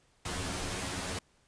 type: noise with comb filter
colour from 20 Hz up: pink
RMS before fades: -36 dBFS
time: 0.25-1.19 s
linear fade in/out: 5 ms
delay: 11 ms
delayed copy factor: +0.95
effects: pink hiss -68 dBFS RMS until 1.47 s + resampled to 22050 Hz